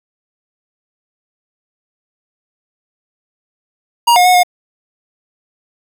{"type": "tone with pitch steps", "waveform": "square", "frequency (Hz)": [945, 718, 730, 718], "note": ["A#5", "F5", "F#5", "F5"], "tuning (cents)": [23, 48, -24, 48], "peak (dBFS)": -7, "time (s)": [4.07, 4.434], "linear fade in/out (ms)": 10, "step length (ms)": 91, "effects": []}